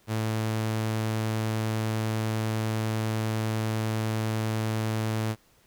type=tone; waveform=sawtooth; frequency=110 Hz; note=A2; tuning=in tune; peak=-22 dBFS; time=0.07-5.36 s; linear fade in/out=50 ms; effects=pink hiss -62 dBFS RMS until 5.66 s